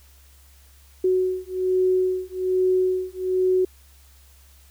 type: beating tone pair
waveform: sine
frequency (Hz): 370 / 371.2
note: F#4 / F#4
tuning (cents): 0 / +6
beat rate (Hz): 1.2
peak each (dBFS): -22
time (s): 1.04-3.65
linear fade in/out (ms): 5
effects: added 68 Hz sine -50 dBFS peak until 4.7 s + white hiss -56 dBFS RMS until 4.7 s